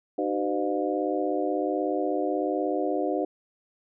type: harmonic tone with a mistuned harmonic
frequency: 101.3 Hz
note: G#2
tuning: 43 cents flat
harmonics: 3 / 4 / 5 / 6 / 7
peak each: -29 / -30 / -31 / -32 / -32 dBFS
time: 0.18-3.25 s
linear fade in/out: 5 ms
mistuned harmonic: 4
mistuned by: -110 cents
effects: none